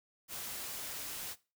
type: noise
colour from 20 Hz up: white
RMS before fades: -42 dBFS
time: 0.28-1.36 s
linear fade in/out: 50 ms
effects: noise-tail reverb RT60 0.3 s tail -19 dB re dry